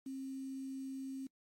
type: tone with quantisation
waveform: sine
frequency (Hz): 267.1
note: C4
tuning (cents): +36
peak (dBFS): -40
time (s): 0.06-1.27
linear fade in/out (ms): 5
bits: 10
effects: noise-tail reverb RT60 0.1 s tail -25 dB re dry + MP3 64 kbps